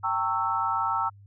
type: chord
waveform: sine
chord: G diminished seventh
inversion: none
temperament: equal with one note detuned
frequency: 784 / 911 / 1108.7 / 1318.5 Hz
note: G5 / Bb5 / Db6 / Fb6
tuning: 0 / -40 / 0 / 0 cents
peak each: -32 / -28 / -33 / -27 dBFS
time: 0.03-1.1 s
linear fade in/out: 20 ms
effects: added 100 Hz sine -48 dBFS peak until 1.26 s